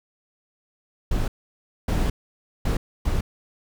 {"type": "noise bursts at uneven times", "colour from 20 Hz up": "brown", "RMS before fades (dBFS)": -22, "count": 4, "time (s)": [[1.11, 1.28], [1.88, 2.1], [2.65, 2.77], [3.05, 3.21]], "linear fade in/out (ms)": 5, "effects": []}